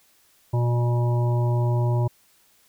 harmonic tone, 120.4 Hz, B2, 44 cents flat, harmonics 1 / 3 / 5 / 7 / 8, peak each -19 / -31 / -33 / -37 / -35 dBFS, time 0.53-2.08 s, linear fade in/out 10 ms, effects white hiss -60 dBFS RMS until 2.68 s

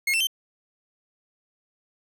40% pulse tone with pitch steps, 2156 / 2680 / 3116 Hz, C#7 / E7 / G7, -49 / +28 / -11 cents, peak -20 dBFS, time 0.07-0.271 s, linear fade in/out 5 ms, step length 67 ms, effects none

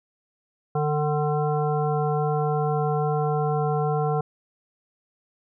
harmonic tone, 149.8 Hz, D3, 35 cents sharp, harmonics 1 / 3 / 5 / 7 / 9, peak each -24 / -26 / -27 / -34 / -36 dBFS, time 0.75-4.21 s, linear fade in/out 5 ms, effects none

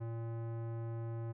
sine tone with tanh clipping, 115 Hz, A#2, 23 cents flat, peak -40 dBFS, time 0-1.33 s, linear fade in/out 20 ms, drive 18 dB, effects none

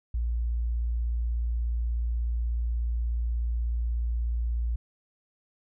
sine tone, 58.27 Hz, A#1, in tune, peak -25 dBFS, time 0.14-4.76 s, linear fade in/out 5 ms, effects none

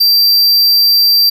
square tone, 4699 Hz, D8, in tune, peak -7 dBFS, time 0-1.3 s, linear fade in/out 10 ms, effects none

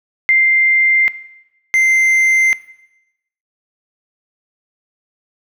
sine / triangle tone pair in turn, 2093 / 2083 Hz, C7 / C7, 0 / -8 cents, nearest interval unison, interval 8 cents, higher first, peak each -8 dBFS, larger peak neither, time 0.29-1.08 / 1.74-2.53 s, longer neither, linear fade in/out 0 ms, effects noise-tail reverb RT60 0.9 s tail -17 dB re dry

